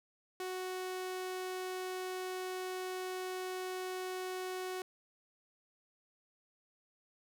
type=tone; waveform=sawtooth; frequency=370 Hz; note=F#4; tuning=in tune; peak=-34 dBFS; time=0.4-4.82 s; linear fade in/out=2 ms; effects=none